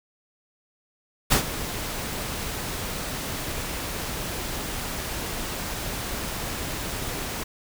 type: noise with ADSR envelope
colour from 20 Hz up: pink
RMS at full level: -17 dBFS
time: 1.3-7.44 s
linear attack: 22 ms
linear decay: 100 ms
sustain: -14 dB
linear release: 12 ms
effects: none